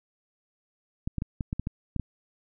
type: clicks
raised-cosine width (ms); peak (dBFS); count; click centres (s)
5; -17; 9; 1.075 / 1.183 / 1.221 / 1.408 / 1.529 / 1.596 / 1.671 / 1.963 / 1.997
effects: none